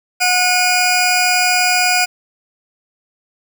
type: tone pair together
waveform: 20% pulse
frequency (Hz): 727.8 / 2448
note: F#5 / D#7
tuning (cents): -29 / -29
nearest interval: octave + major sixth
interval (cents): 2100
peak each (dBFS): -10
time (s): 0.2-2.06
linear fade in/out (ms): 20
effects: 7-bit